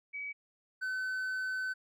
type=tone pair in turn; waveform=sine / triangle; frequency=2275 / 1518.4 Hz; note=C#7 / F#6; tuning=+44 / +44 cents; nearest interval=perfect fifth; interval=700 cents; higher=first; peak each=-37 / -31 dBFS; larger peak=second; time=0.13-0.33 / 0.81-1.74 s; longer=second; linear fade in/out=20 ms; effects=none